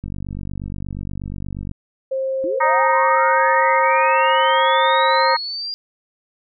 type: click train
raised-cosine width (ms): 5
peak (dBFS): -17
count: 82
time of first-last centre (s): 0.04-1.714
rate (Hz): 48.4
type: tone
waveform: sine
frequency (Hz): 531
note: C5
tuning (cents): +25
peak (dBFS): -19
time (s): 2.11-5.35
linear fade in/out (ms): 10
type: linear sweep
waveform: sine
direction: up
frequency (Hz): 300.8 to 4817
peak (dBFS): -24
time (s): 2.44-5.74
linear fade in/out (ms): 0
type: harmonic tone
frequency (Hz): 311.1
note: D#4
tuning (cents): 0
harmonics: 3 / 4 / 5 / 6 / 7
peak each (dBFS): -16 / -20 / -28 / -23 / -27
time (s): 2.6-5.37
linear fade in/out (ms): 10
effects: none